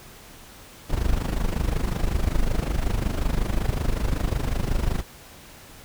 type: noise with amplitude modulation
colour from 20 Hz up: brown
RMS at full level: -20 dBFS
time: 0.89-5.03 s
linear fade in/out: 20 ms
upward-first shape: sine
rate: 25.4 Hz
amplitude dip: 80%
effects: pink hiss -46 dBFS RMS until 5.84 s